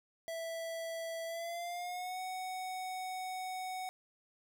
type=tone with pitch glide; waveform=square; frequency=659.3 to 744.3 Hz; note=E5 to F#5; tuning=0 to +10 cents; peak=-39 dBFS; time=0.28-3.89 s; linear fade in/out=0 ms; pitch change=+210 cents; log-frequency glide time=1.25-2.2 s; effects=none